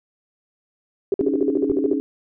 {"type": "tone bursts", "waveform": "sine", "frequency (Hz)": 393, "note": "G4", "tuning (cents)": 4, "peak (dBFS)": -15, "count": 12, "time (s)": [1.12, 1.933], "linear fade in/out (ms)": 2, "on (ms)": 21, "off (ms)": 51}
{"type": "chord", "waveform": "sine", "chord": "C# suspended second", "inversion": "none", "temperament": "equal with one note detuned", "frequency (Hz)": [277.2, 311.1, 421.6], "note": ["C#4", "D#4", "G#4"], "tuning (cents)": [0, 0, 26], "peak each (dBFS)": [-22, -25, -28], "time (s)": [1.21, 2], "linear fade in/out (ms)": 0}
{"type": "clicks", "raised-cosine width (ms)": 2, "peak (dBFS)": -17, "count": 2, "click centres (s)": [1.698, 1.717]}
{"effects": []}